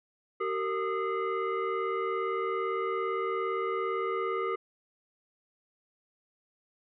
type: tone with frequency modulation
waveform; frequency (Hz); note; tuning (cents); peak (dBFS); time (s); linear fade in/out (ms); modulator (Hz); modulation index
sine; 381.7; G4; -46; -28; 0.4-4.56; 10; 841; 1.4
effects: none